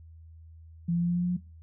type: tone with pitch steps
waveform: sine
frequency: 170.4 / 171.78 / 173.18 / 174.58 / 176 / 177.43 / 178.87 Hz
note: F3 / F3 / F3 / F3 / F3 / F3 / F3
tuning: -42 / -28 / -14 / 0 / +14 / +28 / +42 cents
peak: -24 dBFS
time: 0.88-1.37 s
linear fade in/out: 10 ms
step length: 70 ms
effects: noise-tail reverb RT60 0.3 s tail -20 dB re dry + added 81 Hz sine -47 dBFS peak until 1.62 s